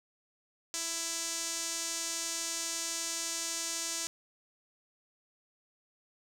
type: tone with band-pass filter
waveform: sawtooth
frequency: 331.9 Hz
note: E4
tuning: 12 cents sharp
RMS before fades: -36 dBFS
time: 0.74-4.07 s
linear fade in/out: 0 ms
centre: 6800 Hz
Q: 2.2
effects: 10-bit